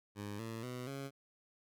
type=tone with pitch steps; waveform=15% pulse; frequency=102.6 / 113.19 / 124.86 / 137.75 Hz; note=G#2 / A2 / B2 / C#3; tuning=-21 / +49 / +19 / -11 cents; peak=-35 dBFS; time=0.15-1.11 s; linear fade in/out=50 ms; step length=240 ms; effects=none